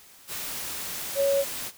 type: tone in noise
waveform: sine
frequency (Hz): 556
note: C#5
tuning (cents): +5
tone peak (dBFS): -20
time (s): 1.15-1.45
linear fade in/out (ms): 50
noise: white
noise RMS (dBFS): -34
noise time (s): 0.27-1.72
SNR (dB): +11
effects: white hiss -52 dBFS RMS until 1.77 s